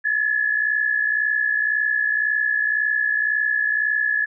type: tone pair together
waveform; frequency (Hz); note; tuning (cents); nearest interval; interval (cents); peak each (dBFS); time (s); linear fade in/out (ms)
sine; 1698.1 / 1760; G#6 / A6; +38 / 0; minor second; 62; -19 / -24; 0.04-4.26; 20
effects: none